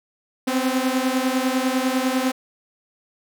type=beating tone pair; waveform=sawtooth; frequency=254.8 / 264.8 Hz; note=C4 / C4; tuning=-46 / +21 cents; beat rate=10 Hz; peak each=-18 / -19 dBFS; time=0.47-2.32 s; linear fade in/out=10 ms; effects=none